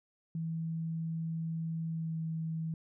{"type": "tone with pitch glide", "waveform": "sine", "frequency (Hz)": [163.1, 161.41], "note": ["E3", "E3"], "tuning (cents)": [-18, -36], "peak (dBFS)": -33, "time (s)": [0.35, 2.74], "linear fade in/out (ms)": 2, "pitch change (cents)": -18, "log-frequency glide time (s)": [1.89, 2.18], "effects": []}